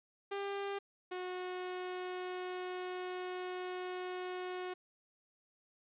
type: tone pair in turn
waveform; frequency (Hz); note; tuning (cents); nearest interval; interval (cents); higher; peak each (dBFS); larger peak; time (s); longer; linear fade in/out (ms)
sawtooth; 398.7 / 364.9; G4 / F#4; +29 / -24; major second; 153; first; -33 / -35; first; 0.31-0.79 / 1.11-4.74; second; 10
effects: resampled to 8000 Hz + 11-bit